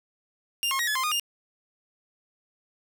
sawtooth tone with pitch steps, 2800 / 1076 / 1892 / 1711 / 1045 / 1228 / 2818 Hz, F7 / C6 / A#6 / A6 / C6 / D#6 / F7, +4 / +48 / +25 / -49 / -2 / -23 / +15 cents, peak -21 dBFS, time 0.63-1.197 s, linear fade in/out 0 ms, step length 81 ms, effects 9-bit

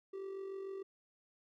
triangle tone with amplitude modulation, 388.1 Hz, G4, 17 cents flat, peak -37 dBFS, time 0.13-0.83 s, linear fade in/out 10 ms, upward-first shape sine, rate 46.7 Hz, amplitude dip 50%, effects none

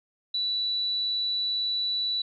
sine tone, 3951 Hz, B7, in tune, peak -25 dBFS, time 0.34-2.22 s, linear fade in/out 5 ms, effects none

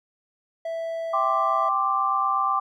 triangle tone, 659.3 Hz, E5, in tune, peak -25 dBFS, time 0.65-1.69 s, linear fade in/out 5 ms
sine chord, G suspended fourth, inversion none, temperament equal, 784 / 1046.5 / 1174.7 Hz, G5 / C6 / D6, 0 / 0 / 0 cents, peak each -27 / -27 / -22 dBFS, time 1.13-2.6 s, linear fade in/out 10 ms
effects none

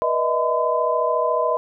sine tone cluster, 486 / 606 / 640 / 1016 Hz, B4 / D#5 / D#5 / B5, -28 / -46 / +49 / +49 cents, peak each -24 / -25 / -22 / -22 dBFS, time 0.02-1.57 s, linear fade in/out 0 ms, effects none

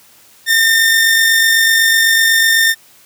sawtooth tone with amplitude modulation, 1811 Hz, A6, 49 cents sharp, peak -4 dBFS, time 0.46-2.75 s, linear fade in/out 50 ms, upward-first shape sine, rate 48 Hz, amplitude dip 30%, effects white hiss -46 dBFS RMS until 3.05 s + high-pass 60 Hz 12 dB/octave

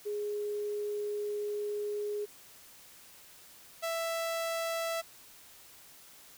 sine / sawtooth tone pair in turn, 415.3 / 661.7 Hz, G#4 / E5, 0 / +6 cents, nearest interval minor sixth, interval 806 cents, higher second, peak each -32 / -28 dBFS, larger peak second, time 0.05-2.26 / 3.82-5.02 s, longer first, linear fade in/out 20 ms, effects white hiss -55 dBFS RMS until 6.37 s

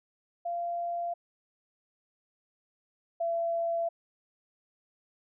sine tone pair in turn, 690 / 673.9 Hz, F5 / E5, -21 / +38 cents, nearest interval unison, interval 41 cents, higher first, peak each -30 / -27 dBFS, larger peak second, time 0.45-1.14 / 3.2-3.89 s, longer neither, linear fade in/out 10 ms, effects none

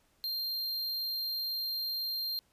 square tone, 4186 Hz, C8, in tune, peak -33 dBFS, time 0.24-2.39 s, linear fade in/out 0 ms, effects pink hiss -70 dBFS RMS until 2.52 s + resampled to 32000 Hz

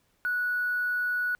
sine tone with quantisation, 1470 Hz, F#6, 12 cents flat, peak -25 dBFS, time 0.25-1.35 s, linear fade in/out 0 ms, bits 8, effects pink hiss -70 dBFS RMS until 1.39 s

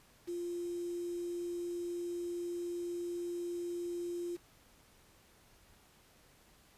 sine tone with quantisation, 347.9 Hz, F4, 7 cents flat, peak -36 dBFS, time 0.27-4.37 s, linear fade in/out 20 ms, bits 9, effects pink hiss -64 dBFS RMS until 6.77 s + resampled to 32000 Hz

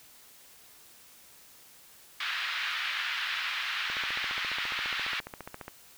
pink band-pass noise, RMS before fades -33 dBFS, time 2.2-5.2 s, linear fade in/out 5 ms, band 1400 to 3700 Hz, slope 24 dB/octave
click train, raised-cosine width 0.5 ms, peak -24 dBFS, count 27, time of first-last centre 3.9-5.681 s, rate 14.6 Hz
effects white hiss -55 dBFS RMS until 5.97 s

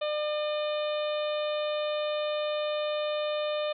harmonic tone with a mistuned harmonic, 600 Hz, D5, 37 cents sharp, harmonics 1 / 2 / 3 / 4 / 5 / 6 / 7, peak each -28 / -38 / -46 / -42 / -43 / -40 / -50 dBFS, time 0.01-3.73 s, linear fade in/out 10 ms, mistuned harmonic 4, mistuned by +32 cents, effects none

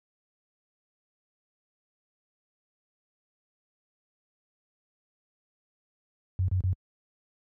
sine tone bursts, 92.5 Hz, F#2, in tune, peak -22 dBFS, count 3, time 6.39-6.73 s, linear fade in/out 0 ms, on 92 ms, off 32 ms, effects high-pass 60 Hz 12 dB/octave

